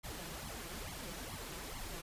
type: noise with flanger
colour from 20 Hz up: pink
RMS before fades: -45 dBFS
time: 0.03-2.02 s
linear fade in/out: 20 ms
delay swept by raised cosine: 0.93 to 6.03 ms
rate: 2.3 Hz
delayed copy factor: +0.85
effects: resampled to 32000 Hz